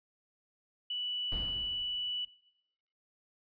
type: tone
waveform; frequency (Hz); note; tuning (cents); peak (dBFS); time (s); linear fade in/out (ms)
sine; 2960; F#7; 0; -33; 0.9-2.25; 5
type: noise with exponential decay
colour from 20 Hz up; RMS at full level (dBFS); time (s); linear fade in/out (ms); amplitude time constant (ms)
brown; -37; 1.32-2.29; 0; 210
effects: noise-tail reverb RT60 0.9 s tail -21 dB re dry + resampled to 11025 Hz

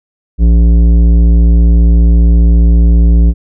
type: tone with tanh clipping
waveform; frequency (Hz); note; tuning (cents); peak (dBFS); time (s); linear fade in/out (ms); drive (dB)
triangle; 57.4; A#1; -26; -5; 0.38-3.34; 50; 16
effects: none

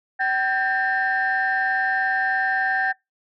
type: tone cluster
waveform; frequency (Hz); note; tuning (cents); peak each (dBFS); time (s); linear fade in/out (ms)
sine; 765 / 1588 / 1811; G5 / G6 / A6; -42 / +22 / +49; -23; 0.19-2.93; 20
effects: noise-tail reverb RT60 0.2 s tail -26 dB re dry + tanh soft clip ceiling -12 dBFS

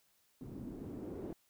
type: noise with low-pass filter sweep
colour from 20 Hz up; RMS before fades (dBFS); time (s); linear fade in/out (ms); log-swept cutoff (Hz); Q
white; -45; 0.41-1.33; 2; 230 to 380; 2.3
effects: white hiss -73 dBFS RMS until 1.49 s

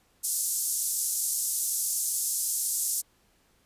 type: band-pass noise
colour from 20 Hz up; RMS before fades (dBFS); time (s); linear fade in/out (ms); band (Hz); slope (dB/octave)
white; -29; 0.23-3.02; 20; 6300 to 12000; 24
effects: pink hiss -66 dBFS RMS until 3.65 s + resampled to 32000 Hz

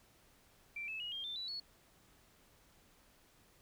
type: tone with pitch steps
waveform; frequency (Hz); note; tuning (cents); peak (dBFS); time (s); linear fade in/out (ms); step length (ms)
sine; 2349 / 2606 / 2892 / 3209 / 3560 / 3951 / 4383; D7 / E7 / F#7 / G7 / A7 / B7 / C#8; 0 / -20 / -40 / +40 / +20 / 0 / -20; -40; 0.76-1.6; 5; 120
effects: pink hiss -67 dBFS RMS until 3.61 s

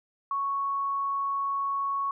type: tone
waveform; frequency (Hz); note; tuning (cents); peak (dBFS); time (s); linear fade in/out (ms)
sine; 1108.7; C#6; 0; -26; 0.31-2.11; 2
effects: none

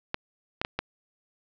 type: clicks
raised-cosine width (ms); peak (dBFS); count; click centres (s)
0.3; -11; 4; 0.144 / 0.615 / 0.649 / 0.79
effects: low-pass 5000 Hz 12 dB/octave

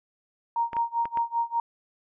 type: tone with tremolo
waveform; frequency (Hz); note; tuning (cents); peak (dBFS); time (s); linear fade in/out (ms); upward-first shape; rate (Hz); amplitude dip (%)
sine; 932.3; A#5; 0; -21; 0.56-1.6; 2; sine; 5.1; 95
type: clicks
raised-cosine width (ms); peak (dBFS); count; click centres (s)
0.5; -21; 4; 0.732 / 0.767 / 1.055 / 1.173
effects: none

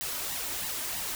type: noise with flanger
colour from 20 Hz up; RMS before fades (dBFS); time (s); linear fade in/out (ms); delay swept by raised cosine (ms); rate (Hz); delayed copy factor
white; -34; 0.01-1.15; 0; 1 to 3.3; 3.1; +0.6
effects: none

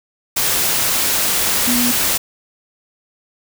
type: tone in noise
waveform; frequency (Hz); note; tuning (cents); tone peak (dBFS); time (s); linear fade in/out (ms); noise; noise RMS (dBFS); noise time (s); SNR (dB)
sine; 243.2; B3; -26; -17; 1.67-1.92; 10; white; -17; 0.36-2.18; -3
effects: none

